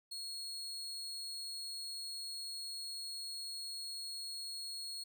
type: tone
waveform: 35% pulse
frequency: 4314 Hz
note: C#8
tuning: 48 cents flat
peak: -40 dBFS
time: 0.11-5.04 s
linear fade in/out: 10 ms
effects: none